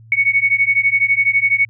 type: beating tone pair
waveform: sine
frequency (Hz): 2217 / 2229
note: C#7 / C#7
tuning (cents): 0 / +9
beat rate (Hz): 12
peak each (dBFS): -15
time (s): 0.12-1.65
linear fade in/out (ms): 2
effects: added 112 Hz sine -40 dBFS peak until 1.69 s